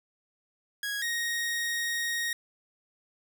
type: tone pair in turn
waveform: sawtooth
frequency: 1655 / 1871 Hz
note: G#6 / A#6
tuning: -6 / +6 cents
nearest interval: major second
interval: 212 cents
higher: second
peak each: -27 / -25 dBFS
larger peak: second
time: 0.83-1.02 / 1.02-2.33 s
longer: second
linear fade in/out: 2 ms
effects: none